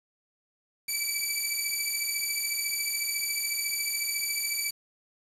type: beating tone pair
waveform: 10% pulse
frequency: 2300 / 2314 Hz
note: D7 / D7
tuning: -37 / -26 cents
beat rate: 14 Hz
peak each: -22 dBFS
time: 0.88-4.71 s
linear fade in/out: 10 ms
effects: resampled to 32000 Hz + 8-bit